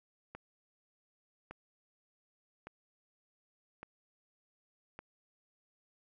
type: click train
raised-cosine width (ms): 0.5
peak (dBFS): -30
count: 5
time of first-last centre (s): 0.35-4.99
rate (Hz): 0.862
effects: none